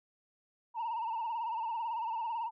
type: tone with vibrato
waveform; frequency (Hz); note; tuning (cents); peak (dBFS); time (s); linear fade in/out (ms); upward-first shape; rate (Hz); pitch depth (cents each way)
sine; 916; A#5; -31; -31; 0.74-2.51; 50; sine; 18; 81
effects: tanh soft clip ceiling -31 dBFS